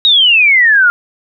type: exponential sweep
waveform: sine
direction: down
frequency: 3836 to 1388 Hz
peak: -5 dBFS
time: 0.05-0.9 s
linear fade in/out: 0 ms
effects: none